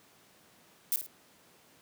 violet noise with echo, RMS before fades -28 dBFS, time 0.92-0.96 s, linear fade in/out 0 ms, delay 52 ms, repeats 2, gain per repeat -9 dB, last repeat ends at 1.064 s, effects pink hiss -61 dBFS RMS until 1.81 s + high-pass 150 Hz 12 dB/octave

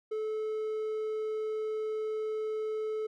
triangle tone, 433.6 Hz, A4, 25 cents flat, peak -29 dBFS, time 0.11-3.07 s, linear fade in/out 10 ms, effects none

